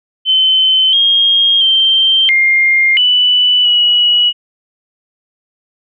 sine tone with pitch steps, 3066 / 3243 / 3139 / 2117 / 2975 / 2924 Hz, G7 / G#7 / G7 / C7 / F#7 / F#7, -39 / -42 / +2 / +20 / +9 / -21 cents, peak -7 dBFS, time 0.25-4.33 s, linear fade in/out 50 ms, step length 680 ms, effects none

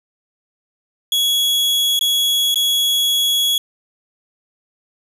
40% pulse tone with dropouts, 3349 Hz, G#7, 14 cents sharp, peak -13 dBFS, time 1.12-3.58 s, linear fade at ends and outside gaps 2 ms, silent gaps 1.992-2.01 / 2.544-2.557 s, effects none

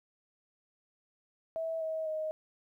sine tone with pitch steps, 651 / 638 / 625.2 Hz, E5 / D#5 / D#5, -22 / +43 / +8 cents, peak -32 dBFS, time 1.56-2.31 s, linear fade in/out 0 ms, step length 250 ms, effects 12-bit

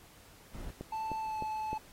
brown noise, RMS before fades -42 dBFS, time 0.53-0.72 s, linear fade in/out 20 ms
click train, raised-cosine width 2 ms, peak -26 dBFS, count 4, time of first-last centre 0.81-1.73 s, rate 3.26 Hz
triangle tone with pitch glide, 880 to 866.9 Hz, A5 to A5, 0 to -26 cents, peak -32 dBFS, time 0.92-1.78 s, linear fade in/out 5 ms, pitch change -26 cents, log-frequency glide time 1.2-1.37 s
effects pink hiss -58 dBFS RMS until 1.92 s + AAC 48 kbps

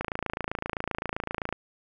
click train, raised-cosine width 0.5 ms, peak -14 dBFS, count 43, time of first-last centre 0.01-1.526 s, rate 27.7 Hz, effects none

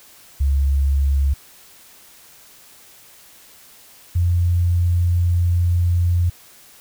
sine tone pair in turn, 69.3 / 87.31 Hz, C#2 / F2, 0 / 0 cents, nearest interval major third, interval 400 cents, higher second, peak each -14 dBFS, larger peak neither, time 0.4-1.34 / 4.15-6.3 s, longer second, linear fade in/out 10 ms, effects white hiss -47 dBFS RMS until 6.8 s

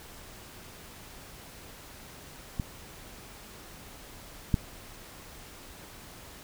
clicks, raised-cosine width 5 ms, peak -17 / -10 dBFS, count 2, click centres 2.598 / 4.542 s, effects pink hiss -48 dBFS RMS until 6.43 s

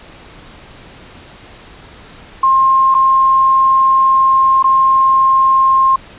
sine tone with dropouts, 1063 Hz, C6, 27 cents sharp, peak -7 dBFS, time 2.43-5.96 s, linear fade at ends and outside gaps 5 ms, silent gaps 2.944-2.948 / 4.627-4.641 s, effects pink hiss -38 dBFS RMS until 6.18 s + resampled to 8000 Hz

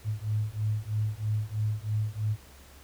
sine beating tone pair, 105.6 / 108.7 Hz, G#2 / A2, +29 / -21 cents, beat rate 3.1 Hz, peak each -30 dBFS, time 0.04-2.37 s, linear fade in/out 50 ms, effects added 68 Hz sine -52 dBFS peak until 2.83 s + pink hiss -54 dBFS RMS until 2.83 s

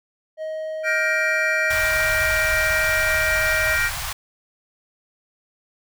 triangle tone, 629 Hz, D#5, 19 cents sharp, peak -24 dBFS, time 0.37-3.78 s, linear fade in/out 50 ms
triangle chord, G minor seventh, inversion third, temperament just, 1411.2 / 1568 / 1881.6 / 2352 Hz, F6 / G6 / Bb6 / D7, +18 / 0 / +16 / +2 cents, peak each -23 / -25 / -21 / -23 dBFS, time 0.83-3.91 s, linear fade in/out 50 ms
pink band-stop noise, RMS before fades -28 dBFS, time 1.7-4.13 s, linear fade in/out 5 ms, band 110 to 770 Hz, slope 24 dB/octave
effects none

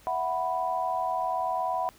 sine chord, E suspended second, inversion none, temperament equal, 659.3 / 740 / 987.8 Hz, E5 / F#5 / B5, 0 / 0 / 0 cents, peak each -33 / -29 / -30 dBFS, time 0.07-1.89 s, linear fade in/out 0 ms, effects pink hiss -56 dBFS RMS until 1.98 s

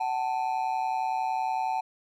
triangle ring-modulated tone, 818 Hz, G#5, 26 cents flat, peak -21 dBFS, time 0-1.81 s, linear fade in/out 10 ms, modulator 65.4 Hz, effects none

